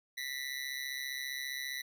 25% pulse tone with amplitude modulation, 1969 Hz, B6, 6 cents flat, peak -30 dBFS, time 0.17-1.82 s, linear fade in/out 10 ms, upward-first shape sine, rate 135 Hz, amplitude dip 80%, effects none

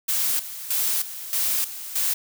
blue noise with tremolo, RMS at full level -23 dBFS, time 0.08-2.14 s, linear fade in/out 10 ms, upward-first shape square, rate 1.6 Hz, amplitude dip 75%, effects none

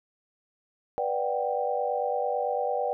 sine chord, G major seventh, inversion first, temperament just, 490 / 588 / 735 / 784 Hz, B4 / D5 / F#5 / G5, -14 / +2 / -12 / 0 cents, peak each -30 / -31 / -33 / -30 dBFS, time 0.98-2.93 s, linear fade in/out 0 ms, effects none

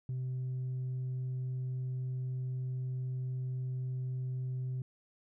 triangle tone with tanh clipping, 128.3 Hz, C3, 34 cents flat, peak -34 dBFS, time 0.09-4.82 s, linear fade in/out 2 ms, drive 6 dB, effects none

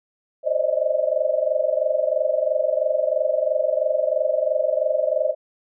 sine tone cluster, 524 / 591 / 614 / 637 Hz, C5 / D5 / D#5 / D#5, +2 / +11 / -23 / +41 cents, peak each -24 dBFS, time 0.43-5.35 s, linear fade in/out 50 ms, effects none

